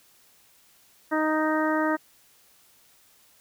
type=harmonic tone; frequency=311.1 Hz; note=D#4; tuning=in tune; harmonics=1 / 2 / 3 / 4 / 5 / 6; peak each=-25 / -28 / -30 / -31 / -32 / -33 dBFS; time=1.11-1.97 s; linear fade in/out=20 ms; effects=white hiss -59 dBFS RMS until 3.4 s